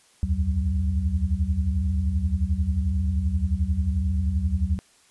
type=tone cluster; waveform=sine; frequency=68.3 / 79.2 / 91 / 188.6 Hz; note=C#2 / D#2 / F#2 / F#3; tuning=-25 / +31 / -28 / +33 cents; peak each=-27 / -23 / -30 / -30 dBFS; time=0.23-4.79 s; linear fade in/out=0 ms; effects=white hiss -58 dBFS RMS until 5.1 s + resampled to 24000 Hz